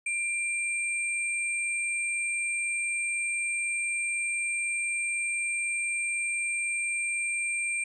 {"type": "tone pair together", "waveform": "sine", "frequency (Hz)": [2374, 8450], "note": ["D7", "C9"], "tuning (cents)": [18, 16], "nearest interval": "octave + minor seventh", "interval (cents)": 2198, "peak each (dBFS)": [-28, -34], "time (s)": [0.06, 7.84], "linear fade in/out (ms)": 5, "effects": []}